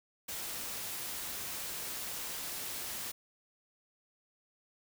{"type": "noise", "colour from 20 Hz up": "white", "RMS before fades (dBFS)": -40, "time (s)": [0.28, 3.12], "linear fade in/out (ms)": 10, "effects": []}